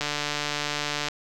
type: click train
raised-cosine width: 0.2 ms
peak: -10 dBFS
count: 159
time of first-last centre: 0.01-1.085 s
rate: 147 Hz
effects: none